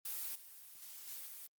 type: noise with level steps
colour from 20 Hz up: blue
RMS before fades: -42 / -55 / -51 / -47 / -50 dBFS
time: 0.05-1.47 s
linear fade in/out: 5 ms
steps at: 0.35 / 0.82 / 1.07 / 1.26 s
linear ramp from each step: 5 ms
effects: Opus 32 kbps